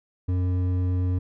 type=tone with hard clipping; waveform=triangle; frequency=90.9 Hz; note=F#2; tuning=30 cents flat; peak=-23 dBFS; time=0.28-1.19 s; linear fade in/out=10 ms; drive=12 dB; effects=none